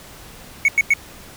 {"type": "tone bursts", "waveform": "triangle", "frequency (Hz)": 2217, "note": "C#7", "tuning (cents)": 0, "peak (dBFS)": -9, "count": 3, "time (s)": [0.65, 0.937], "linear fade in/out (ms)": 2, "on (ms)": 33, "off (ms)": 94, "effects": ["pink hiss -41 dBFS RMS until 1.36 s"]}